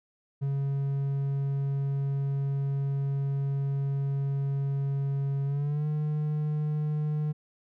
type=tone with pitch glide; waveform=triangle; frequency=138.59 to 151.13 Hz; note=C#3 to D3; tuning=0 to +50 cents; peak=-24 dBFS; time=0.41-7.33 s; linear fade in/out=20 ms; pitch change=+150 cents; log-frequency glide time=5.45-5.86 s; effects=none